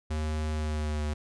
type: tone with pitch glide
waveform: square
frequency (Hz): 77.2 to 75.22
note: D#2 to D2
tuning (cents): -13 to +42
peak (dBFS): -29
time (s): 0.1-1.14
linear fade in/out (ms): 10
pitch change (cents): -45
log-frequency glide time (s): 0.51-1.02
effects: resampled to 22050 Hz